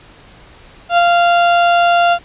35% pulse tone with ADSR envelope, 694 Hz, F5, 11 cents flat, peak -5 dBFS, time 0.89-2.19 s, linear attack 86 ms, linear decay 26 ms, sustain -2 dB, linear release 64 ms, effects pink hiss -42 dBFS RMS until 2.24 s + resampled to 8000 Hz

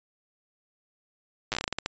slowing click train, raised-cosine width 0.2 ms, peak -11 dBFS, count 12, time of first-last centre 1.52-1.861 s, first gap 8 ms, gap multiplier 1.25, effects resampled to 16000 Hz

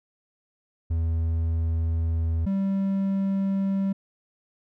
triangle tone pair in turn, 81.9 / 194.79 Hz, E2 / G3, -11 / -11 cents, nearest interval octave + minor third, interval 1500 cents, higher second, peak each -20 dBFS, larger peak neither, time 0.9-2.46 / 2.46-3.93 s, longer first, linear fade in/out 10 ms, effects none

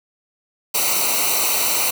white noise with comb filter, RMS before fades -19 dBFS, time 0.74-1.91 s, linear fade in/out 10 ms, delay 0.59 ms, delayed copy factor -0.85, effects none

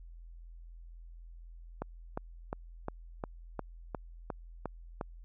click train, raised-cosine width 1 ms, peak -21 dBFS, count 10, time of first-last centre 1.82-5.011 s, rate 2.82 Hz, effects added 42 Hz sine -47 dBFS peak until 5.24 s

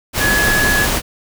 sine tone in noise, 1689 Hz, G#6, 29 cents sharp, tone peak -14 dBFS, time 0.19-0.88 s, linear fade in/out 50 ms, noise pink, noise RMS -17 dBFS, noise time 0.13-1.02 s, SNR 0 dB, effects none

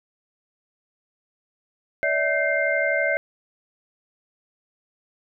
sine tone cluster, 575 / 647 / 1548 / 2103 Hz, D5 / E5 / G6 / C7, -37 / -32 / -22 / +8 cents, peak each -25 dBFS, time 2.03-3.17 s, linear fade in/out 0 ms, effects none

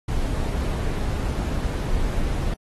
brown noise, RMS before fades -24 dBFS, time 0.08-2.54 s, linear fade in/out 5 ms, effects AAC 32 kbps

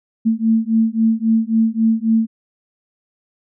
sine beating tone pair, 222.2 / 225.9 Hz, A3 / A3, +17 / +46 cents, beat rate 3.7 Hz, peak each -16 / -16 dBFS, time 0.25-2.27 s, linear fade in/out 20 ms, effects none

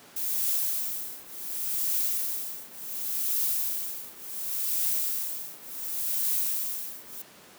violet noise with tremolo, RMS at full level -26 dBFS, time 0.16-7.22 s, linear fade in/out 5 ms, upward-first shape triangle, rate 0.69 Hz, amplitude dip 95%, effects pink hiss -51 dBFS RMS until 7.58 s + high-pass 200 Hz 12 dB/octave

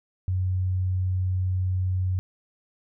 sine tone, 92.5 Hz, F#2, in tune, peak -22 dBFS, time 0.28-2.19 s, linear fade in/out 0 ms, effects none

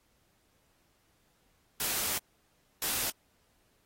white noise bursts at uneven times, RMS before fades -32 dBFS, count 2, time 1.8-2.18 / 2.82-3.1 s, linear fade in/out 2 ms, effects pink hiss -71 dBFS RMS until 3.85 s + AAC 48 kbps

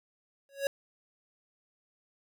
square tone with exponential growth, 554.4 Hz, C#5, in tune, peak -24 dBFS, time 0.49-0.67 s, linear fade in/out 1 ms, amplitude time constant 37 ms, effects none

